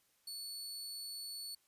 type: tone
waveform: sawtooth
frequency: 4435 Hz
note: C#8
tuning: in tune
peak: -40 dBFS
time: 0.27-1.55 s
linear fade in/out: 5 ms
effects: white hiss -74 dBFS RMS until 1.67 s + resampled to 32000 Hz